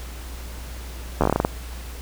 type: slowing click train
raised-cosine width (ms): 1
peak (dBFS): -4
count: 10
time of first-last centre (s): 1.21-1.449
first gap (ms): 12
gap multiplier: 1.19
effects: added 60 Hz sine -33 dBFS peak until 2.01 s + pink hiss -41 dBFS RMS until 2.01 s